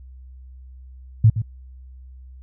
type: tone with echo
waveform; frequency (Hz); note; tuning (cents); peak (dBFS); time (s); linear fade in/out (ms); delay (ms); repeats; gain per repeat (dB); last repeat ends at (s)
sine; 110; A2; 0; -8; 1.24-1.3; 5; 120; 1; -11; 1.42
effects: added 64 Hz sine -39 dBFS peak until 2.42 s